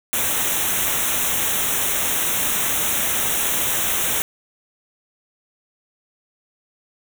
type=band-stop noise; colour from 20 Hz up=white; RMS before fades=-21 dBFS; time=0.13-4.22 s; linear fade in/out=0 ms; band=3900 to 5700 Hz; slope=96 dB/octave; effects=none